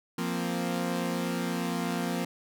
sawtooth chord, F suspended fourth, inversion none, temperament equal, 174.61 / 233.1 / 261.6 Hz, F3 / Bb3 / C4, 0 / 0 / 0 cents, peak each -28 / -29 / -31 dBFS, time 0.18-2.25 s, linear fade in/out 5 ms, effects none

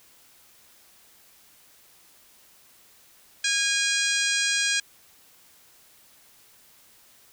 harmonic tone, 818 Hz, G#5, 26 cents flat, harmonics 2 / 3 / 4 / 5 / 6 / 7 / 8 / 9 / 10, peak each -27 / -29 / -30 / -31 / -32 / -32 / -33 / -34 / -34 dBFS, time 3.44-4.8 s, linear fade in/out 5 ms, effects white hiss -56 dBFS RMS until 7.32 s

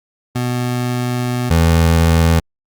25% pulse tone pair in turn, 123.47 / 82.54 Hz, B2 / E2, 0 / +3 cents, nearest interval perfect fifth, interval 697 cents, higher first, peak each -13 / -6 dBFS, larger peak second, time 0.35-1.5 / 1.5-2.4 s, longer first, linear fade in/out 10 ms, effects Opus 48 kbps

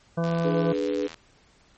harmonic tone, 167.6 Hz, E3, 29 cents sharp, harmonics 1 / 2 / 3 / 4 / 5 / 6 / 7 / 9, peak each -24 / -36 / -29 / -32 / -44 / -39 / -39 / -41 dBFS, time 0.17-0.73 s, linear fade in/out 10 ms
click train, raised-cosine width 0.2 ms, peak -22 dBFS, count 75, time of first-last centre 0.24-1.142 s, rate 82 Hz
sine chord, G# diminished, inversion second, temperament equal, 293.7 / 415.3 / 493.9 Hz, D4 / G#4 / B4, 0 / 0 / 0 cents, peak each -28 dBFS, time 0.44-1.08 s, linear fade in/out 20 ms
effects pink hiss -59 dBFS RMS until 1.77 s + MP3 32 kbps

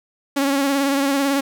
sawtooth tone with vibrato, 277.2 Hz, C#4, in tune, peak -13 dBFS, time 0.36-1.41 s, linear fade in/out 10 ms, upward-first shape sine, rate 18 Hz, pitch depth 39 cents each way, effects 8-bit

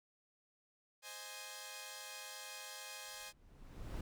5% pulse chord, Ab major, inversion first, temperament equal, 523.3 / 622.3 / 830.6 Hz, C5 / Eb5 / Ab5, 0 / 0 / 0 cents, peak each -41 / -43 / -38 dBFS, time 1.02-3.33 s, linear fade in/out 50 ms
brown noise with exponential growth, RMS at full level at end -40 dBFS, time 3.04-4.01 s, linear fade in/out 5 ms, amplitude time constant 210 ms
effects none

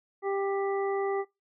harmonic tone, 394.4 Hz, G4, 11 cents sharp, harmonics 1 / 2 / 3 / 5, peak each -28 / -34 / -38 / -42 dBFS, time 0.22-1.25 s, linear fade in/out 50 ms, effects noise-tail reverb RT60 0.2 s tail -20 dB re dry

